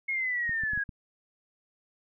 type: exponential sweep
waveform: sine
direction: down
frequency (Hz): 2176 to 1629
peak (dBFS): -27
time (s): 0.08-0.84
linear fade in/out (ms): 10
type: clicks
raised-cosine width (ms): 5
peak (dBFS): -29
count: 5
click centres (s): 0.494 / 0.636 / 0.734 / 0.776 / 0.892
effects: none

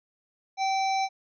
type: harmonic tone with a mistuned harmonic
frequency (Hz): 773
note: G5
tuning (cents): -24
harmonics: 1 / 3 / 5 / 7 / 8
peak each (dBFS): -24 / -34 / -38 / -41 / -42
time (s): 0.57-1.09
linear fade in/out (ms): 50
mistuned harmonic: 5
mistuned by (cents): +56
effects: none

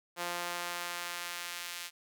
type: tone with high-pass filter sweep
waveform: sawtooth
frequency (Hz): 174.61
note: F3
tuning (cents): 0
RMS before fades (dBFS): -39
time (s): 0.16-1.91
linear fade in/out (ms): 50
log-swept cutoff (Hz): 650 to 2500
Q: 0.73
effects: none

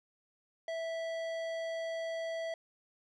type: tone with tanh clipping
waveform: sine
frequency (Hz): 657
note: E5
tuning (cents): -6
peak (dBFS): -37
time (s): 0.68-2.54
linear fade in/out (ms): 2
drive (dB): 15
effects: none

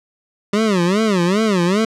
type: tone with vibrato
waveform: 25% pulse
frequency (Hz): 195.7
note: G3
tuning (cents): -3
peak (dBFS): -10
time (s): 0.53-1.85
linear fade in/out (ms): 5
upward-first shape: sine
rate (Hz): 2.5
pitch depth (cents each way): 230
effects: low-pass 7000 Hz 12 dB/octave

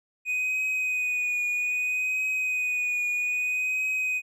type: tone with vibrato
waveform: triangle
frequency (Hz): 2489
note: D#7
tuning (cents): 0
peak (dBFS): -23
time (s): 0.25-4.22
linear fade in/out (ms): 50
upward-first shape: triangle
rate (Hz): 0.62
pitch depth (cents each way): 30
effects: none

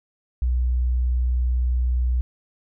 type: tone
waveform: sine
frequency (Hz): 61.74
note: B1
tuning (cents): 0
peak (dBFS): -18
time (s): 0.42-2.21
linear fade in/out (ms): 0
effects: none

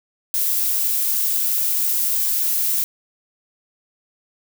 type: noise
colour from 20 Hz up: violet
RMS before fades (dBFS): -20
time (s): 0.34-2.84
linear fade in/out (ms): 0
effects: none

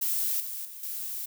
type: noise with level steps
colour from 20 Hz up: violet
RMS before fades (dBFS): -28 / -36 / -43 / -35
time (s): 0.01-1.26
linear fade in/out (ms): 10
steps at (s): 0.4 / 0.65 / 0.83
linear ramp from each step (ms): 2
effects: none

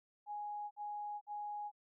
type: tone bursts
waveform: sine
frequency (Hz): 830.6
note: G#5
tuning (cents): 0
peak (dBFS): -40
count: 3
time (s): 0.26-1.716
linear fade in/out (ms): 50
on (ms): 450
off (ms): 53
effects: none

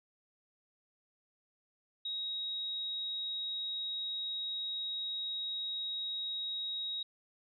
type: tone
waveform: sine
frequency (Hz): 3794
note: A#7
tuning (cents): +30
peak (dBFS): -35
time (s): 2.05-7.03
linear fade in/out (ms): 5
effects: none

